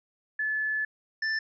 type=tone pair in turn; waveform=sine / square; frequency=1729 / 1765.3 Hz; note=A6 / A6; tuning=-31 / +5 cents; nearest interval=unison; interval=36 cents; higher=second; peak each=-26 / -27 dBFS; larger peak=first; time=0.39-0.85 / 1.22-1.39 s; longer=first; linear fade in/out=5 ms; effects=resampled to 16000 Hz